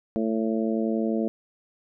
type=harmonic tone; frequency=111.3 Hz; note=A2; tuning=20 cents sharp; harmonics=2 / 3 / 4 / 5 / 6; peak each=-25 / -29 / -31 / -33 / -35 dBFS; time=0.16-1.28 s; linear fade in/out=0 ms; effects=none